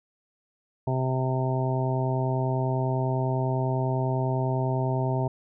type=harmonic tone; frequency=130 Hz; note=C3; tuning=11 cents flat; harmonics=1 / 2 / 3 / 4 / 5 / 6 / 7; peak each=-25 / -34 / -32 / -40 / -32 / -38 / -34 dBFS; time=0.87-5.28 s; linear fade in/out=5 ms; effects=none